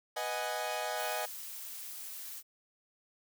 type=chord; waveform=sawtooth; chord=G# minor seventh; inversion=first; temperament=equal; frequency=493.9 / 622.3 / 740 / 830.6 Hz; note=B4 / D#5 / F#5 / G#5; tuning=0 / 0 / 0 / 0 cents; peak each=-39 / -34 / -36 / -35 dBFS; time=0.16-1.26 s; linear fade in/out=10 ms
type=noise; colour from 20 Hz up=blue; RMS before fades=-44 dBFS; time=0.95-2.43 s; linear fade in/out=50 ms
effects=none